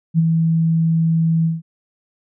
sine tone with ADSR envelope, 163.4 Hz, E3, 15 cents flat, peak -9 dBFS, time 0.14-1.62 s, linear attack 46 ms, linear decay 26 ms, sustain -4 dB, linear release 170 ms, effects none

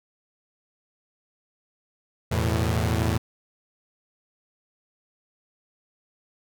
sawtooth chord, E suspended fourth, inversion none, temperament equal with one note detuned, 82.41 / 110.57 / 123.47 Hz, E2 / A2 / B2, 0 / +9 / 0 cents, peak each -21 / -21 / -26 dBFS, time 2.31-3.18 s, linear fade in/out 10 ms, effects none

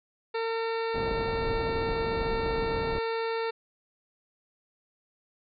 harmonic tone, 454.1 Hz, A#4, 45 cents flat, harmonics 1 / 2 / 3 / 4 / 5 / 6 / 8 / 9 / 10, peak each -29 / -35 / -39 / -41 / -43 / -45 / -47 / -48 / -49 dBFS, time 0.34-3.51 s, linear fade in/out 10 ms
pink low-pass noise, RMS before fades -34 dBFS, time 0.94-2.99 s, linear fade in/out 5 ms, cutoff 710 Hz, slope 12 dB/octave
effects none

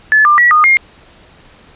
sine tone with pitch steps, 1728 / 1192 / 1932 / 1228 / 2129 Hz, A6 / D6 / B6 / D#6 / C7, -32 / +25 / -39 / -23 / +30 cents, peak -5 dBFS, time 0.12-0.77 s, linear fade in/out 0 ms, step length 130 ms, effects pink hiss -43 dBFS RMS until 1.75 s + resampled to 8000 Hz

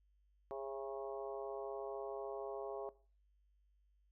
harmonic tone with a mistuned harmonic, 136.6 Hz, C#3, 25 cents flat, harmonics 3 / 4 / 5 / 6 / 7 / 8, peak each -46 / -47 / -48 / -52 / -55 / -55 dBFS, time 0.51-2.89 s, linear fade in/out 0 ms, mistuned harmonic 5, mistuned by -34 cents, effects noise-tail reverb RT60 0.4 s tail -19 dB re dry + added 50 Hz sine -70 dBFS peak until 4.11 s

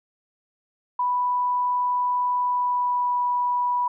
sine tone with pitch glide, 987.8 to 980.4 Hz, B5 to B5, 0 to -13 cents, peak -20 dBFS, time 0.99-3.88 s, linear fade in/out 5 ms, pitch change -13 cents, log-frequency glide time 2.43-3.24 s, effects none

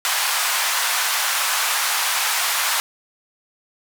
pink band-pass noise, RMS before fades -21 dBFS, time 0.05-2.8 s, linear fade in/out 0 ms, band 870 to 16000 Hz, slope 24 dB/octave, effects none

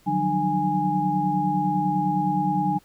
sine tone cluster, 151.2 / 180.1 / 190 / 300.1 / 826 Hz, D#3 / F#3 / F#3 / D4 / G#5, -49 / -46 / +46 / +38 / -10 cents, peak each -30 / -28 / -28 / -28 / -23 dBFS, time 0.06-2.79 s, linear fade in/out 20 ms, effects pink hiss -58 dBFS RMS until 2.84 s

